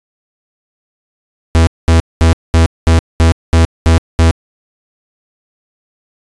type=tone bursts; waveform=45% pulse; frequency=82 Hz; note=E2; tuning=9 cents flat; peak=-5 dBFS; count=9; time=1.55-4.31 s; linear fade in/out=0 ms; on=120 ms; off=210 ms; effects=resampled to 22050 Hz